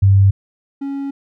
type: tone pair in turn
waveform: sine / triangle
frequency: 98 / 277.2 Hz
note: G2 / C#4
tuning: 0 / 0 cents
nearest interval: octave + tritone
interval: 1800 cents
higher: second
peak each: -7 / -19 dBFS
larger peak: first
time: 0.02-0.31 / 0.81-1.11 s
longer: second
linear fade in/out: 10 ms
effects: none